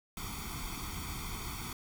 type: noise with comb filter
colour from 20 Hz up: pink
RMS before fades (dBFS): -40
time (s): 0.17-1.73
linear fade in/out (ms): 2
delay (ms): 0.88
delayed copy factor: +1
effects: none